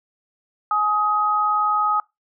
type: tone pair together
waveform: sine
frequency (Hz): 841.5 / 1259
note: G#5 / D#6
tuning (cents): +23 / +20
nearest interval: perfect fifth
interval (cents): 697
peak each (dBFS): -23 / -18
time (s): 0.71-2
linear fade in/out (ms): 2
effects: noise-tail reverb RT60 0.2 s tail -23 dB re dry